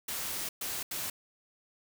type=noise bursts at uneven times; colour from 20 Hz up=white; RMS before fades=-36 dBFS; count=3; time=0.08-0.49 / 0.61-0.83 / 0.91-1.1 s; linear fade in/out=5 ms; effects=none